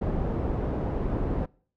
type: low-pass noise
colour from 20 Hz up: pink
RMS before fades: -28 dBFS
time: 0.01-1.46 s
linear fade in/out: 10 ms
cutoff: 610 Hz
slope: 12 dB/octave
effects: noise-tail reverb RT60 0.5 s tail -25 dB re dry